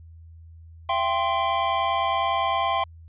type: chord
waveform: square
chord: C major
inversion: first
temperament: equal with one note detuned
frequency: 674.3 / 784 / 1046.5 Hz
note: E5 / G5 / C6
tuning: +39 / 0 / 0 cents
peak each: -28 / -27 / -25 dBFS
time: 0.89-2.84 s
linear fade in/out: 5 ms
effects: added 82 Hz sine -43 dBFS peak until 3.08 s + resampled to 8000 Hz